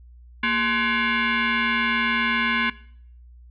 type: tone with frequency modulation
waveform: sine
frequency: 231.9 Hz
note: A#3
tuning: 9 cents flat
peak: -19 dBFS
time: 0.43-2.7 s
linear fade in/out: 5 ms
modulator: 638 Hz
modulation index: 4
effects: noise-tail reverb RT60 0.6 s tail -20 dB re dry + added 60 Hz sine -44 dBFS peak until 3.5 s